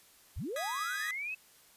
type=linear sweep; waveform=sine; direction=up; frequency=32.98 to 2637 Hz; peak=-35 dBFS; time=0.36-1.35 s; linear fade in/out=10 ms
type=chord; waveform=sawtooth; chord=G# minor; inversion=second; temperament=equal; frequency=1244.5 / 1661.2 / 1975.5 Hz; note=D#6 / G#6 / B6; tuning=0 / 0 / 0 cents; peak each=-38 dBFS; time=0.56-1.11 s; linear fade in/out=2 ms
effects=white hiss -61 dBFS RMS until 1.76 s + resampled to 32000 Hz